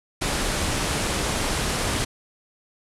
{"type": "low-pass noise", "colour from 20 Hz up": "pink", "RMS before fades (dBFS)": -25, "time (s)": [0.21, 2.05], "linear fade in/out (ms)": 10, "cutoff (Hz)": 11000, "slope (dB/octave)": 48, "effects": []}